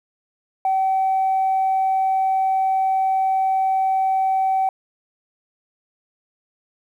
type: tone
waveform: sine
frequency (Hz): 765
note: G5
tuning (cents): -42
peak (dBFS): -15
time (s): 0.65-4.69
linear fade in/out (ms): 2
effects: tanh soft clip ceiling -13 dBFS + 9-bit